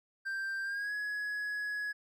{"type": "tone with pitch glide", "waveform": "triangle", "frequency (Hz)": [1576, 1679.4], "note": ["G6", "G#6"], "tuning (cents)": [9, 19], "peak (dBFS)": -32, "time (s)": [0.25, 1.93], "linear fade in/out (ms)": 20, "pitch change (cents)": 110, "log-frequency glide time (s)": [0.63, 0.93], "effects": []}